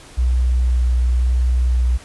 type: tone with vibrato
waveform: sine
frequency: 61.74 Hz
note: B1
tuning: in tune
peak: -13 dBFS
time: 0.17-1.98 s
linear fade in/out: 20 ms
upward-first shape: sine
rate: 0.97 Hz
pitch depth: 12 cents each way
effects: pink hiss -42 dBFS RMS until 2.04 s + resampled to 24000 Hz